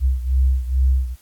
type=beating tone pair; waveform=sine; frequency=64.4 / 66.7 Hz; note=C2 / C2; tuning=-27 / +34 cents; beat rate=2.3 Hz; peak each=-16 / -20 dBFS; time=0-1.16 s; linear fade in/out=50 ms; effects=white hiss -55 dBFS RMS until 1.21 s + AAC 64 kbps